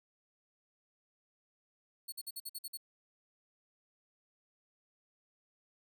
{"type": "tone bursts", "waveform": "10% pulse", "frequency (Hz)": 4382, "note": "C#8", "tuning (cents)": -21, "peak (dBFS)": -33, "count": 8, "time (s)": [2.08, 2.774], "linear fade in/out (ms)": 10, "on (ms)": 43, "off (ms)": 50, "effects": []}